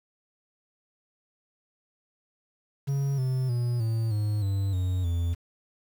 triangle tone with pitch steps, 138.8 / 129.5 / 120.83 / 112.74 / 105.19 / 98.15 / 91.57 / 85.44 Hz, C#3 / C3 / B2 / A2 / G#2 / G2 / F#2 / F2, +3 / -17 / -37 / +43 / +23 / +3 / -17 / -37 cents, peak -22 dBFS, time 2.87-5.35 s, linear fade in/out 20 ms, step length 310 ms, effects 8-bit

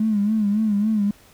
triangle tone with vibrato, 210.9 Hz, G#3, 27 cents sharp, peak -13 dBFS, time 0-1.11 s, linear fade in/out 5 ms, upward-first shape sine, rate 3.6 Hz, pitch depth 83 cents each way, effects tanh soft clip ceiling -15 dBFS + pink hiss -52 dBFS RMS until 1.33 s

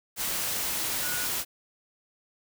sine tone in noise, 1461 Hz, F#6, 22 cents flat, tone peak -35 dBFS, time 1.01-1.28 s, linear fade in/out 50 ms, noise white, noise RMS -30 dBFS, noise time 0.16-1.45 s, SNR -8 dB, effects none

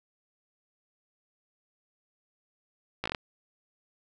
slowing click train, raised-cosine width 0.3 ms, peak -15 dBFS, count 6, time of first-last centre 3.04-3.148 s, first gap 16 ms, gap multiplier 1.15, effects none

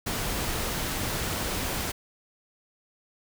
pink noise, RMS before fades -30 dBFS, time 0.06-1.92 s, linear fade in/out 10 ms, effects none

